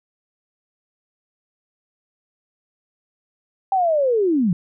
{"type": "linear sweep", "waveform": "sine", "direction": "down", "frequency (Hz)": [790, 161.3], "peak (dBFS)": -15, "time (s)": [3.72, 4.53], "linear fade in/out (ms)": 2, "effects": []}